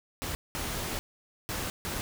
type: noise bursts at uneven times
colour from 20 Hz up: pink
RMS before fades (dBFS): -34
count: 4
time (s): 0.22-0.35 / 0.55-0.99 / 1.49-1.7 / 1.85-2.01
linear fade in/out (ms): 0
effects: none